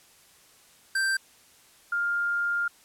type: tone pair in turn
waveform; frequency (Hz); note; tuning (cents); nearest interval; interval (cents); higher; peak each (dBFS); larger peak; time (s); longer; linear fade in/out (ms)
square / sine; 1568 / 1404.1; G6 / F6; 0 / +9; major second; 191; first; -24; neither; 0.95-1.17 / 1.92-2.68; second; 5
effects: white hiss -57 dBFS RMS until 2.84 s + low-pass 12000 Hz 12 dB/octave